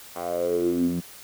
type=tone with band-pass filter sweep; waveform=10% pulse; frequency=87.31 Hz; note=F2; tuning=in tune; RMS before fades=-25 dBFS; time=0.15-1.01 s; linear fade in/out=20 ms; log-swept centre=860 to 190 Hz; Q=7.6; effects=white hiss -45 dBFS RMS until 1.23 s